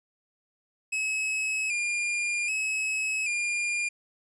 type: tone with vibrato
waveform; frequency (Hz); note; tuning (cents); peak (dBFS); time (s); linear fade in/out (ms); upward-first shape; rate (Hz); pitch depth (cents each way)
45% pulse; 2489; D#7; 0; -26; 0.92-3.89; 10; square; 0.64; 57
effects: resampled to 24000 Hz